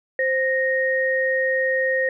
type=tone pair together; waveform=sine; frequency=523.3 / 1861.8 Hz; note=C5 / A#6; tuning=0 / -3 cents; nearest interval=octave + minor seventh; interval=2197 cents; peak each=-21 dBFS; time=0.19-2.09 s; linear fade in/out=2 ms; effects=none